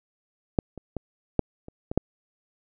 clicks, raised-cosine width 2 ms, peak -7 / -25 / -17 / -6 / -27 / -17 / -6 dBFS, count 7, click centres 0.588 / 0.777 / 0.967 / 1.393 / 1.684 / 1.915 / 1.976 s, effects none

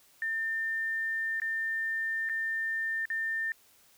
sine tone with dropouts, 1800 Hz, A6, 39 cents sharp, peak -29 dBFS, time 0.22-3.52 s, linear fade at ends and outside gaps 1 ms, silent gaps 1.4-1.418 / 2.29-2.296 / 3.055-3.101 s, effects white hiss -62 dBFS RMS until 3.97 s

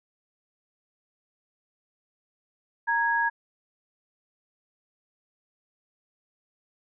sine tone pair together, 930 / 1657 Hz, A#5 / G#6, -4 / -4 cents, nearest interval minor seventh, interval 1000 cents, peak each -25 / -24 dBFS, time 2.87-3.3 s, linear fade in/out 20 ms, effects none

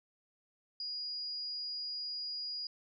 sine tone, 4881 Hz, D#8, 34 cents flat, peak -37 dBFS, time 0.8-2.67 s, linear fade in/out 2 ms, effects none

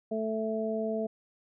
harmonic tone, 220 Hz, A3, in tune, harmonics 1 / 2 / 3, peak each -33 / -33 / -33 dBFS, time 0.11-1.07 s, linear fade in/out 10 ms, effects none

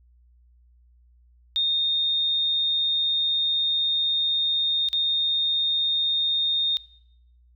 sine tone with dropouts, 3672 Hz, A#7, 27 cents flat, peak -20 dBFS, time 1.56-6.77 s, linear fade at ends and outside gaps 0 ms, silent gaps 4.887-4.93 s, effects noise-tail reverb RT60 0.8 s tail -22 dB re dry + added 60 Hz sine -54 dBFS peak until 7.55 s

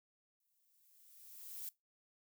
violet noise with exponential growth, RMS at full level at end -44 dBFS, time 0.4-1.69 s, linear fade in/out 2 ms, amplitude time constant 280 ms, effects noise-tail reverb RT60 0.2 s tail -21 dB re dry

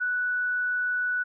sine tone with frequency modulation, 1480 Hz, F#6, in tune, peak -24 dBFS, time 0-1.24 s, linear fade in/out 20 ms, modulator 26.4 Hz, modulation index 0.21, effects none

